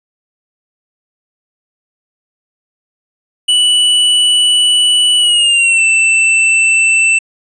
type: tone with pitch glide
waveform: square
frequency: 2960 to 2668 Hz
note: F#7 to E7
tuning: 0 to +20 cents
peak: -8 dBFS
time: 3.48-7.19 s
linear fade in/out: 10 ms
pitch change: -180 cents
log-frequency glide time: 5.18-5.83 s
effects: resampled to 22050 Hz